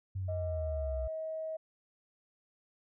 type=linear sweep; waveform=sine; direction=down; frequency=96.9 to 61.5 Hz; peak=-33 dBFS; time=0.15-1.08 s; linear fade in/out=10 ms
type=tone with pitch glide; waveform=sine; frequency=629 to 636.3 Hz; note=D#5 to D#5; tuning=+19 to +39 cents; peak=-35 dBFS; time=0.28-1.57 s; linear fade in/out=10 ms; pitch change=+20 cents; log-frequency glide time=0.6-0.9 s
effects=tanh soft clip ceiling -25 dBFS